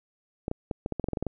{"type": "clicks", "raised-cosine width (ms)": 2, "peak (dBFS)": -16, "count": 12, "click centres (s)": [0.481, 0.514, 0.712, 0.861, 0.923, 0.997, 1.042, 1.086, 1.133, 1.172, 1.226, 1.267], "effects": []}